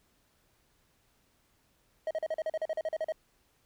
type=tone bursts; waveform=triangle; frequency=633 Hz; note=D#5; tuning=30 cents sharp; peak=-27 dBFS; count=14; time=2.07-3.122 s; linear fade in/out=2 ms; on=38 ms; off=40 ms; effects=pink hiss -70 dBFS RMS until 3.65 s